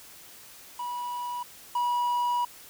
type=tone pair in turn; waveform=triangle; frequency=974 / 969.8 Hz; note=B5 / B5; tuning=-24 / -32 cents; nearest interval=unison; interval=8 cents; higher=first; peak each=-29 / -22 dBFS; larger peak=second; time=0.79-1.43 / 1.75-2.45 s; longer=second; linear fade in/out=5 ms; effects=white hiss -49 dBFS RMS until 2.69 s